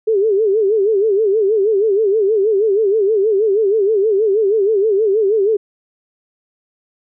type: tone with vibrato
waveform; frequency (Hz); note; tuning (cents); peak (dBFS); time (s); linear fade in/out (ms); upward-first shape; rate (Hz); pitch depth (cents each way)
sine; 415.3; G#4; 0; -11; 0.07-5.57; 10; sine; 6.3; 140
effects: none